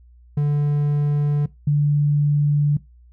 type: tone pair in turn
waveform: triangle / sine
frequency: 146.2 / 146.2 Hz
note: D3 / D3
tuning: -7 / -7 cents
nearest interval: unison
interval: 0 cents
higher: neither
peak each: -14 dBFS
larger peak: neither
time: 0.37-1.46 / 1.67-2.77 s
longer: second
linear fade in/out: 5 ms
effects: noise-tail reverb RT60 0.2 s tail -20 dB re dry + added 60 Hz sine -46 dBFS peak until 3.12 s